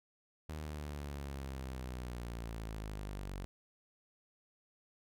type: linear sweep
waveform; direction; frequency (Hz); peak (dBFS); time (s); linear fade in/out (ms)
sawtooth; down; 77.78 to 46.42; -37; 0.49-3.45; 0
effects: none